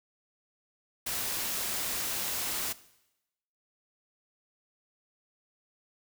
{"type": "noise", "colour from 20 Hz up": "white", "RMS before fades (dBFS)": -33, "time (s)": [1.06, 2.73], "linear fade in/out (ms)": 10, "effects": ["noise-tail reverb RT60 0.9 s tail -18 dB re dry"]}